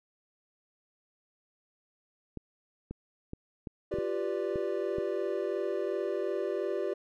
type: clicks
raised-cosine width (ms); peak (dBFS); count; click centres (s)
3; -25; 8; 2.373 / 2.91 / 3.334 / 3.672 / 3.94 / 3.986 / 4.558 / 4.984
type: chord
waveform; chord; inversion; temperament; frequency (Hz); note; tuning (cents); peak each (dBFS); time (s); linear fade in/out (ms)
triangle; G dominant seventh; third; equal; 349.2 / 392 / 493.9 / 587.3; F4 / G4 / B4 / D5; 0 / 0 / 0 / 0; -34 / -31 / -36 / -34; 3.91-6.94; 10
effects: none